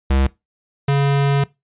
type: tone pair in turn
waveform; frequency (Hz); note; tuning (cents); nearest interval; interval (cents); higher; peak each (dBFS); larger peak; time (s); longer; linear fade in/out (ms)
square; 67.2 / 140.23; C2 / C#3; +47 / +20; octave + minor second; 1273; second; -14; neither; 0.1-0.27 / 0.88-1.44; second; 5
effects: noise-tail reverb RT60 0.2 s tail -21 dB re dry + resampled to 8000 Hz